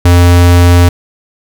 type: tone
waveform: square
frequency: 87.7 Hz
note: F2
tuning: 8 cents sharp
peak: -3 dBFS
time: 0.05-0.89 s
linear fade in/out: 5 ms
effects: none